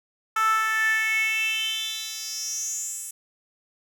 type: tone with high-pass filter sweep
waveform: 10% pulse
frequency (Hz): 440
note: A4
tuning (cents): 0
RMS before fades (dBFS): -26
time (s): 0.36-3.11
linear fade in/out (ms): 5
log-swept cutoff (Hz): 1200 to 8800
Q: 6.7
effects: none